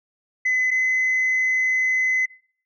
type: tone pair in turn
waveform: sine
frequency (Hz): 2022 / 2033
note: B6 / B6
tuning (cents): +40 / +50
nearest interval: unison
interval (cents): 10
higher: second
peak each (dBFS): -16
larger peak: neither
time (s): 0.45-0.71 / 0.71-2.26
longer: second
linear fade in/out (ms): 10
effects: noise-tail reverb RT60 0.5 s tail -22 dB re dry + tanh soft clip ceiling -15 dBFS